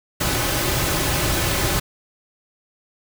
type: noise with comb filter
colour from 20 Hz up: pink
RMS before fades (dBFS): -21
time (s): 0.2-1.8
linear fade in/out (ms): 10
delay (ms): 4.3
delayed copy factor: -0.5
effects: none